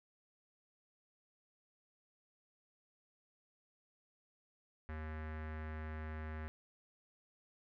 square tone with low-pass filter, 78 Hz, D#2, 5 cents sharp, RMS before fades -44 dBFS, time 4.89-6.48 s, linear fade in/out 0 ms, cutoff 1800 Hz, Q 3, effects none

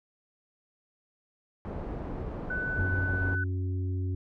pink low-pass noise, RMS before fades -36 dBFS, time 1.65-3.35 s, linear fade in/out 0 ms, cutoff 740 Hz, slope 12 dB/octave
sine tone, 1497 Hz, F#6, 20 cents sharp, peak -30 dBFS, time 2.5-3.44 s, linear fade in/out 5 ms
harmonic tone, 92.5 Hz, F#2, in tune, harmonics 1 / 3 / 4, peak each -28 / -40 / -44 dBFS, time 2.77-4.15 s, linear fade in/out 5 ms
effects none

